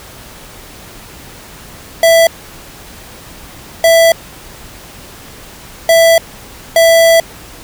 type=tone bursts at uneven times; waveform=square; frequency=662 Hz; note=E5; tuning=7 cents sharp; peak=-5 dBFS; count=4; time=2.03-2.27 / 3.84-4.12 / 5.89-6.18 / 6.76-7.2 s; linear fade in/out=2 ms; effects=pink hiss -34 dBFS RMS until 7.63 s